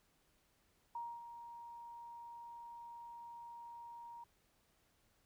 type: tone with ADSR envelope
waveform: sine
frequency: 940 Hz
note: A#5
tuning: 14 cents sharp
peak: -40 dBFS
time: 0.95-4.24 s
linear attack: 4 ms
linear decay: 250 ms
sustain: -9 dB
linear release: 5 ms
effects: pink hiss -75 dBFS RMS until 5.25 s